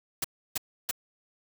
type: noise bursts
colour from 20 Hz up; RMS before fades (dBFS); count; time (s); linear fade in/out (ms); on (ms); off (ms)
white; -29; 3; 0.22-0.912; 5; 24; 310
effects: none